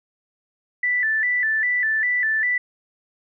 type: tone with vibrato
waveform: sine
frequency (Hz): 1864.7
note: A#6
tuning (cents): 0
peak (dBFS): -18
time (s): 0.83-2.58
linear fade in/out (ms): 5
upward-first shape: square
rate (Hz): 2.5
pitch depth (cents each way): 100
effects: none